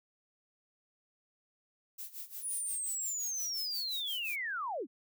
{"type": "noise with tremolo", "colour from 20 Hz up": "violet", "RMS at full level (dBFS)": -42, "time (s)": [1.98, 4.36], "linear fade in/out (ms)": 10, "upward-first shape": "sine", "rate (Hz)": 5.7, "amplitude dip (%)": 85}
{"type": "linear sweep", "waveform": "sine", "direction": "down", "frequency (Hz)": [9956, 207.7], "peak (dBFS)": -34, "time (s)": [2.41, 4.87], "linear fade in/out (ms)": 50}
{"effects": []}